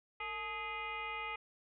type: tone with frequency modulation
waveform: sine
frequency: 1661.2 Hz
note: G#6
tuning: in tune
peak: -38 dBFS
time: 0.2-1.36 s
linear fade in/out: 5 ms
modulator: 402 Hz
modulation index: 2.5
effects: none